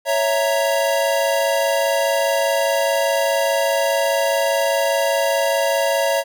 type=chord; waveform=square; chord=A# diminished; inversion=first; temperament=equal; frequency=554.4 / 659.3 / 932.3 Hz; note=C#5 / E5 / A#5; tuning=0 / 0 / 0 cents; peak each=-20 / -21 / -25 dBFS; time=0.05-6.24 s; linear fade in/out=50 ms; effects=none